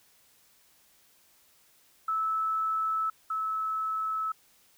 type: tone pair in turn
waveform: sine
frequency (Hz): 1307 / 1301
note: E6 / E6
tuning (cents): -15 / -23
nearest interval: unison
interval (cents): 8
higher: first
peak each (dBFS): -26 / -28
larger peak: first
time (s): 2.08-3.1 / 3.3-4.32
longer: neither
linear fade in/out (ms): 5
effects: white hiss -63 dBFS RMS until 4.77 s